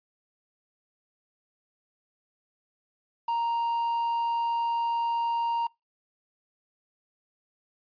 triangle tone with quantisation, 932.3 Hz, A#5, in tune, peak -23 dBFS, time 3.28-5.67 s, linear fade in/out 5 ms, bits 8, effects noise-tail reverb RT60 0.2 s tail -25 dB re dry + resampled to 11025 Hz

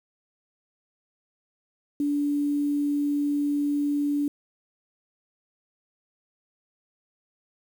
sine tone with quantisation, 289.3 Hz, D4, 26 cents flat, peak -22 dBFS, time 2-4.28 s, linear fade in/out 2 ms, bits 8, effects none

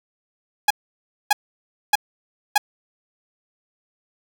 sawtooth tone bursts, 830.6 Hz, G#5, in tune, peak -8 dBFS, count 4, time 0.68-2.58 s, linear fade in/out 5 ms, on 25 ms, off 600 ms, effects none

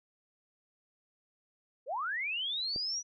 sine linear sweep, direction up, 447.2 to 5920 Hz, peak -32 dBFS, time 1.86-3.03 s, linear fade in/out 50 ms
click, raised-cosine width 2 ms, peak -29 dBFS, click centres 2.761 s
effects none

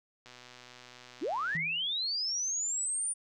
click train, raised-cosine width 0.2 ms, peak -33 dBFS, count 163, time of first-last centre 0.26-1.566 s, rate 124 Hz
sine linear sweep, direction up, 233.1 to 9397 Hz, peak -30 dBFS, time 1.21-3.14 s, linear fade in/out 20 ms
sine tone with exponential decay, 162.9 Hz, E3, 20 cents flat, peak -34 dBFS, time 1.55-1.94 s, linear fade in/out 2 ms, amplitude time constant 83 ms
effects none

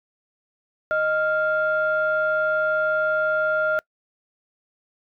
sine tone pair together, 622 / 1396.3 Hz, D#5 / F6, -1 / -1 cents, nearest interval octave + major second, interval 1400 cents, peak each -21 dBFS, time 0.91-3.79 s, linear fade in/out 0 ms, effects noise-tail reverb RT60 0.1 s tail -26 dB re dry + tanh soft clip ceiling -12 dBFS

